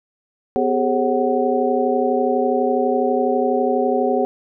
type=tone cluster; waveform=sine; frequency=250.5 / 394.5 / 426.6 / 542 / 745 Hz; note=B3 / G4 / G#4 / C#5 / F#5; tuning=+25 / +11 / +46 / -39 / +12 cents; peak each=-22 dBFS; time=0.56-4.25 s; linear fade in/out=0 ms; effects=none